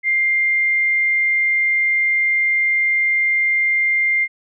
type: tone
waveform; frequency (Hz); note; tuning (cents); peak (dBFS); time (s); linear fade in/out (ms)
sine; 2100; C7; +6; -14; 0.03-4.28; 50
effects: none